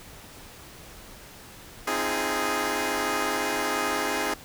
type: chord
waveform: 10% pulse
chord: F minor seventh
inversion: second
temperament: equal with one note detuned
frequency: 261.6 / 311.1 / 343.6 / 415.3 Hz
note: C4 / Eb4 / F4 / Ab4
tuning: 0 / 0 / -28 / 0 cents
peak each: -24 / -23 / -25 / -20 dBFS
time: 1.87-4.34 s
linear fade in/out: 5 ms
effects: pink hiss -46 dBFS RMS until 4.44 s